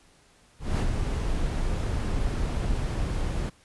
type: noise with ADSR envelope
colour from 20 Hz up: brown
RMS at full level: -22 dBFS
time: 0.59-3.5 s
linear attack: 200 ms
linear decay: 62 ms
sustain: -5 dB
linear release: 13 ms
effects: pink hiss -59 dBFS RMS until 3.64 s + resampled to 24000 Hz